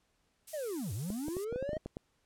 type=noise; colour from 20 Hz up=violet; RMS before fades=-42 dBFS; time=0.47-1.45 s; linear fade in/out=10 ms
type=linear two-way sweep; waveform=triangle; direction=down then up; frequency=646 to 87.31 to 638 Hz; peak=-33 dBFS; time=0.53-1.78 s; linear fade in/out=10 ms; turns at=0.93 s
type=clicks; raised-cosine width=2 ms; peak=-26 dBFS; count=11; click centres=1.103 / 1.283 / 1.368 / 1.526 / 1.56 / 1.626 / 1.692 / 1.732 / 1.768 / 1.86 / 1.969 s
effects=pink hiss -75 dBFS RMS until 2.25 s + low-pass 10000 Hz 12 dB/octave